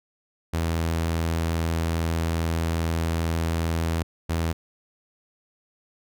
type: tone bursts at uneven times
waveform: sawtooth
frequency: 82.41 Hz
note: E2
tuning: in tune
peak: -19 dBFS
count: 2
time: 0.53-4.03 / 4.29-4.53 s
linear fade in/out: 10 ms
effects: none